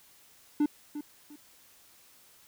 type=tone with echo; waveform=triangle; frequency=295.6 Hz; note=D4; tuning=11 cents sharp; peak=-20 dBFS; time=0.6-0.66 s; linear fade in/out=5 ms; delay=350 ms; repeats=2; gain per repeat=-12 dB; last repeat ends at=1.36 s; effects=white hiss -59 dBFS RMS until 2.47 s